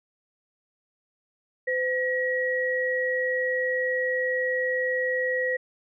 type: tone pair together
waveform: sine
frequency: 509 / 1909 Hz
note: C5 / A#6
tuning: -48 / +41 cents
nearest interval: octave + major seventh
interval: 2289 cents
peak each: -26 dBFS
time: 1.67-5.57 s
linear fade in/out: 10 ms
effects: none